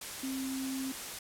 sine tone in noise, 265.6 Hz, C4, 26 cents sharp, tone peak -34 dBFS, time 0.23-0.92 s, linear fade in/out 5 ms, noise white, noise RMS -41 dBFS, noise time 0.01-1.19 s, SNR +4 dB, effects low-pass 12000 Hz 12 dB/octave

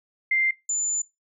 sine tone pair in turn, 2093 / 7057 Hz, C7 / A8, 0 / +4 cents, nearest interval octave + major sixth, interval 2104 cents, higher second, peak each -19 / -23 dBFS, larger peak first, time 0.31-0.51 / 0.69-1.02 s, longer second, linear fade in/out 5 ms, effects noise-tail reverb RT60 0.2 s tail -18 dB re dry

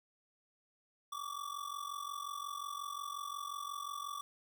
square ring-modulated tone, 1155 Hz, D6, 29 cents flat, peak -38 dBFS, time 1.12-4.21 s, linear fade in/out 0 ms, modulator 22.8 Hz, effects none

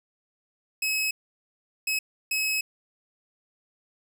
sawtooth tone bursts at uneven times, 2565 Hz, E7, 48 cents flat, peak -21 dBFS, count 3, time 0.82-1.11 / 1.87-1.99 / 2.31-2.61 s, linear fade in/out 5 ms, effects none

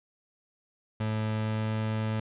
30% pulse tone with pitch glide, 108.7 to 109.39 Hz, A2 to A2, -21 to -10 cents, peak -25 dBFS, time 1-2.2 s, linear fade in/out 5 ms, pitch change +11 cents, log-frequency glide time 1.38-1.77 s, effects resampled to 8000 Hz + 11-bit

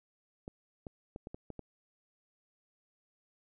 clicks, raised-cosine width 2 ms, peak -29 dBFS, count 7, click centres 0.479 / 0.868 / 1.161 / 1.271 / 1.345 / 1.503 / 1.593 s, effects none

